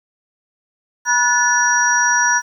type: tone cluster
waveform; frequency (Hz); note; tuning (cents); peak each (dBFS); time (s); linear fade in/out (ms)
sine; 971 / 1466 / 1729 / 5740; B5 / F#6 / A6 / F8; -30 / -16 / -31 / +47; -18; 1.05-2.42; 50
effects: 8-bit